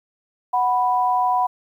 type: tone pair together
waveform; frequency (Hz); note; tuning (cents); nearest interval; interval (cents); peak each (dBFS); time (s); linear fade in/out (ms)
sine; 740 / 987.8; F#5 / B5; 0 / 0; perfect fourth; 500; -19; 0.53-1.47; 10
effects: 9-bit